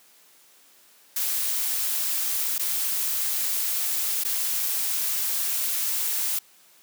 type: noise with dropouts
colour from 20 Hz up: blue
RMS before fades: -26 dBFS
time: 1.16-6.39 s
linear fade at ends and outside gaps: 5 ms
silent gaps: 2.582-2.593 / 4.238-4.248 s
effects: white hiss -56 dBFS RMS until 6.82 s + high-pass 200 Hz 12 dB/octave